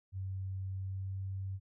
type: tone with pitch glide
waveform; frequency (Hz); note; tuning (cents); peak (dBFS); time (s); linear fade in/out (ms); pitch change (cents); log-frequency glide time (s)
sine; 95.3 to 96.13; G2 to G2; -48 to -33; -36; 0.12-1.6; 50; +15; 0.72-1.2
effects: none